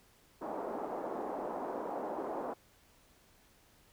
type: band-pass noise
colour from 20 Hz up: white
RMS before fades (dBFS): -39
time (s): 0.41-2.54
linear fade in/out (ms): 10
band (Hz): 250 to 870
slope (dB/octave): 24
effects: pink hiss -65 dBFS RMS until 3.92 s